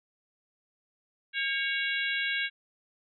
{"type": "harmonic tone with a mistuned harmonic", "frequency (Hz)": 557, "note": "C#5", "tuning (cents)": 8, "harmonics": [3, 4, 5, 6, 7], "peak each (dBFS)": [-31, -33, -35, -37, -38], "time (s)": [1.33, 2.5], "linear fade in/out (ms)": 50, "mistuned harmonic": 3, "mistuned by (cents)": -55, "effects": []}